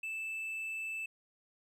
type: tone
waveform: triangle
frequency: 2637 Hz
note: E7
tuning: in tune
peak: -35 dBFS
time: 0.03-1.06 s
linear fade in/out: 5 ms
effects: none